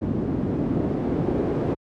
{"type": "noise with low-pass filter sweep", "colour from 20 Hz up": "white", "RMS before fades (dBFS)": -24, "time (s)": [0.01, 1.75], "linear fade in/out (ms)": 20, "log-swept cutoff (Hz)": [250, 380], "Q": 1.4, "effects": ["high-pass 60 Hz 12 dB/octave"]}